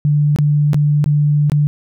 sine tone with dropouts, 147.5 Hz, D3, 8 cents sharp, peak -10 dBFS, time 0.05-1.67 s, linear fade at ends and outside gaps 0 ms, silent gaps 0.361-0.387 / 0.733-0.744 / 1.042-1.06 / 1.498-1.519 s, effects none

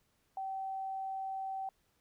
sine tone, 770 Hz, G5, 31 cents flat, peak -36 dBFS, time 0.37-1.69 s, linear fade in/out 2 ms, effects pink hiss -75 dBFS RMS until 2 s

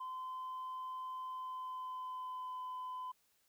sine tone with pitch glide, 1028 to 1013.3 Hz, C6 to B5, -31 to +44 cents, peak -39 dBFS, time 0-3.12 s, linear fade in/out 10 ms, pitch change -25 cents, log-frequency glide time 1.24-2.61 s, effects tanh soft clip ceiling -39 dBFS + white hiss -75 dBFS RMS until 3.48 s

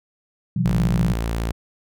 sine chord, B suspended fourth, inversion none, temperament equal with one note detuned, 124.62 / 164.81 / 185 Hz, B2 / E3 / F#3, +16 / 0 / 0 cents, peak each -22 dBFS, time 0.56-1.13 s, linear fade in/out 5 ms
sawtooth tone, 56.6 Hz, A1, 50 cents sharp, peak -18 dBFS, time 0.65-1.52 s, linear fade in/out 10 ms
effects none

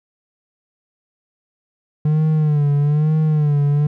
triangle tone with vibrato, 150 Hz, D3, 37 cents sharp, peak -11 dBFS, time 2.05-3.87 s, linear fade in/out 5 ms, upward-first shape sine, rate 1.1 Hz, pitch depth 75 cents each way, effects none

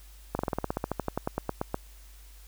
slowing click train, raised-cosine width 1 ms, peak -14 dBFS, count 19, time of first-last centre 0.35-1.744 s, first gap 41 ms, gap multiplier 1.07, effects added 50 Hz sine -48 dBFS peak until 2.47 s + white hiss -57 dBFS RMS until 2.47 s

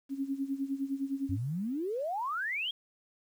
sine tone with tremolo, 273.6 Hz, C#4, 23 cents flat, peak -28 dBFS, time 0.09-1.38 s, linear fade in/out 50 ms, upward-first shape sine, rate 9.8 Hz, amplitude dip 80%
sine exponential sweep, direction up, 87.5 to 3315 Hz, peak -31 dBFS, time 1.29-2.71 s, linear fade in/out 5 ms
effects 10-bit

